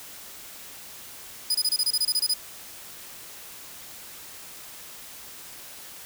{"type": "tone bursts", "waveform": "sawtooth", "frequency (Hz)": 4978, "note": "D#8", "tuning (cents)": 0, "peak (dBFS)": -18, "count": 12, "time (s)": [1.5, 2.339], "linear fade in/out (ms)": 5, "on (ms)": 47, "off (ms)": 25, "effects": ["white hiss -43 dBFS RMS until 6.05 s"]}